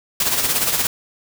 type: noise with tremolo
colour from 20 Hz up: white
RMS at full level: -17 dBFS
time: 0.2-0.87 s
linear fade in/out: 2 ms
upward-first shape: sine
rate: 17 Hz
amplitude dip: 55%
effects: none